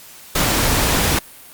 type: noise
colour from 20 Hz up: pink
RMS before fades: -17 dBFS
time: 0.35-1.19 s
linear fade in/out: 5 ms
effects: white hiss -41 dBFS RMS until 1.53 s + Opus 48 kbps